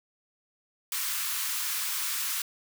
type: high-pass noise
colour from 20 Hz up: white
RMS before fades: -31 dBFS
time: 0.92-2.42 s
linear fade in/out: 2 ms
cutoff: 990 Hz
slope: 48 dB/octave
effects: none